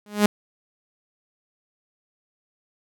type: tone with exponential growth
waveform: sawtooth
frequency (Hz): 207.7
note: G#3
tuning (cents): 0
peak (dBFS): -7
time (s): 0.06-0.26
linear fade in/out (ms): 2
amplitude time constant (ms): 43
effects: none